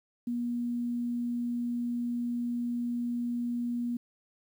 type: tone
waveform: sine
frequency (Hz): 240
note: B3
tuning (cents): -49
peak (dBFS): -29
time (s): 0.27-3.97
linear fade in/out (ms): 5
effects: 10-bit